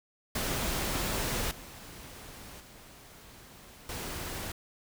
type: noise with level steps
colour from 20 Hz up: pink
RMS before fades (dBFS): -32 / -47 / -52 / -38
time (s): 0.35-4.52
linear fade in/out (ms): 5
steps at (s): 1.51 / 2.6 / 3.89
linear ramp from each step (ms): 2
effects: none